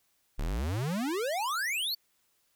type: exponential sweep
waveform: square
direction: up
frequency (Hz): 32.26 to 4628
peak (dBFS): -30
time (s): 0.38-1.95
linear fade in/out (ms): 10
effects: white hiss -72 dBFS RMS until 2.55 s